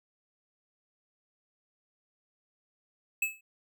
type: tone with exponential decay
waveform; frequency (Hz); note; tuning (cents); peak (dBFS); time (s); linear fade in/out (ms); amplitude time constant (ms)
square; 2600; E7; -24; -24; 3.22-3.41; 5; 41
effects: none